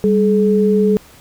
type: tone pair together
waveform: sine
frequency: 197.82 / 426.5 Hz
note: G3 / G#4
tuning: +16 / +46 cents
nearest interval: octave + minor second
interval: 1330 cents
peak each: -13 dBFS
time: 0.04-0.97 s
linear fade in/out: 0 ms
effects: pink hiss -44 dBFS RMS until 1.2 s